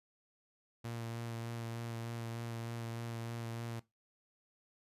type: tone with vibrato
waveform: sawtooth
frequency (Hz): 116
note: A#2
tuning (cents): -8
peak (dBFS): -36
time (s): 0.84-3.8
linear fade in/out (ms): 10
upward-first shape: sine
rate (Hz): 3.3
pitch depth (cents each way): 17
effects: noise-tail reverb RT60 0.2 s tail -19 dB re dry + resampled to 32000 Hz